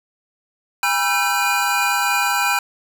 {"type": "tone cluster", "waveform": "square", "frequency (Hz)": [812, 972, 1345, 1546, 2439], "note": ["G#5", "B5", "E6", "G6", "D#7"], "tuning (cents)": [-39, -28, 34, -24, -35], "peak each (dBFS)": -24, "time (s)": [0.83, 2.59], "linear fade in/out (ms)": 2, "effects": []}